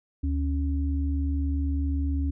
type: tone pair together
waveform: sine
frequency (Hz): 73.74 / 276.8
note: D2 / C#4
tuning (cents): +8 / -2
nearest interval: octave + major seventh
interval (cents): 2290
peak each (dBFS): -24 / -31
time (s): 0.23-2.31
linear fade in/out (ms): 10
effects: none

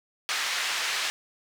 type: band-pass noise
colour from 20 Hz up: pink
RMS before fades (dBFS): -29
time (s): 0.29-1.1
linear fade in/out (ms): 0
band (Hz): 1500 to 5600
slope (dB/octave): 12
effects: none

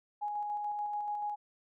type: tone with tremolo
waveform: sine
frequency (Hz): 831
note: G#5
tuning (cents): +1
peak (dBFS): -32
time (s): 0.21-1.36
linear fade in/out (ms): 20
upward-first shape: square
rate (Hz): 6.9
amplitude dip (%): 25
effects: none

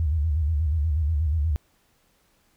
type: tone with vibrato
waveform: sine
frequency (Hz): 77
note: D#2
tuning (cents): -17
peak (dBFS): -20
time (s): 0-1.56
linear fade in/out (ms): 0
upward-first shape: square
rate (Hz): 8.3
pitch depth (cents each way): 110
effects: pink hiss -65 dBFS RMS until 2.56 s

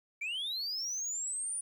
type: linear sweep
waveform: sine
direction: up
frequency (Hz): 2275 to 9520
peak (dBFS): -31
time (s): 0.21-1.61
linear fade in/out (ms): 10
effects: tanh soft clip ceiling -33 dBFS + 11-bit

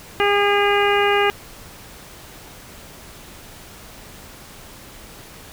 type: harmonic tone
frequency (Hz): 406.4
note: G#4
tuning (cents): -38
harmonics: 1 / 2 / 3 / 4 / 5 / 6 / 7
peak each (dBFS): -18 / -21 / -23 / -24 / -25 / -26 / -26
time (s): 0.2-1.3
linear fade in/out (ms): 0
effects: pink hiss -41 dBFS RMS until 5.52 s

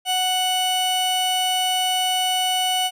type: tone pair together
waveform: 45% pulse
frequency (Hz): 740 / 2960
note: F#5 / F#7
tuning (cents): 0 / 0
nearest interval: 2 octaves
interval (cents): 2400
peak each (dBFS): -22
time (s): 0.05-2.91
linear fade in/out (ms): 50
effects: resampled to 32000 Hz

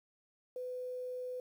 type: tone with quantisation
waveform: sine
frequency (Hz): 502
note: B4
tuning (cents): +28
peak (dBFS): -38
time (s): 0.56-1.4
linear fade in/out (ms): 2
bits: 11
effects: none

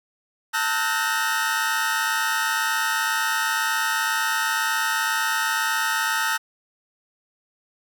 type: tone cluster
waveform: 40% pulse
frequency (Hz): 893 / 1298 / 1446 / 1548 / 1848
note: A5 / E6 / F#6 / G6 / A#6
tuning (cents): +25 / -27 / -40 / -22 / -16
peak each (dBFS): -27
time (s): 0.53-6.38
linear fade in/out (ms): 20
effects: none

